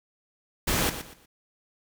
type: noise with echo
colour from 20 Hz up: pink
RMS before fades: -25 dBFS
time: 0.67-0.9 s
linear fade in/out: 10 ms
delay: 120 ms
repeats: 3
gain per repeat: -11 dB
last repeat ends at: 1.26 s
effects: none